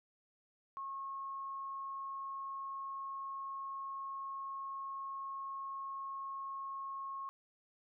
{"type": "tone", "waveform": "sine", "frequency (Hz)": 1088, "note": "C#6", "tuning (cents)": -33, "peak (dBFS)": -40, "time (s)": [0.77, 7.29], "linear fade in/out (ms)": 0, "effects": []}